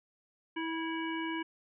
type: harmonic tone with a mistuned harmonic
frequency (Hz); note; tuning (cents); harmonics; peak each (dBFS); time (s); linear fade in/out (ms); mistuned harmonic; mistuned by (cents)
325.2; E4; -23; 1 / 3 / 5 / 7 / 9; -35 / -40 / -42 / -43 / -45; 0.56-1.43; 10; 5; +23
effects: none